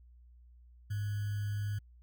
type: tone with sample-and-hold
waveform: sine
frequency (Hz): 103.1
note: G#2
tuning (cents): -12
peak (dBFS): -32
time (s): 0.9-1.79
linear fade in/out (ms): 10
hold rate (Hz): 1575
effects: added 60 Hz sine -55 dBFS peak until 2.02 s